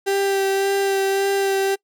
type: tone with vibrato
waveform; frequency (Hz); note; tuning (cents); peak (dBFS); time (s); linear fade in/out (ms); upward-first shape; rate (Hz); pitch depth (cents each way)
35% pulse; 392; G4; 0; -16; 0.06-1.76; 20; sine; 1.8; 15
effects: noise-tail reverb RT60 0.1 s tail -24 dB re dry